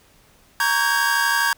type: tone cluster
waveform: 45% pulse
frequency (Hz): 932 / 1124 / 1569 / 1641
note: A#5 / C#6 / G6 / G#6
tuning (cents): -1 / +24 / +1 / -21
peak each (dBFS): -24 / -26 / -23 / -21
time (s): 0.6-1.53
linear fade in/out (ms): 2
effects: pink hiss -55 dBFS RMS until 1.57 s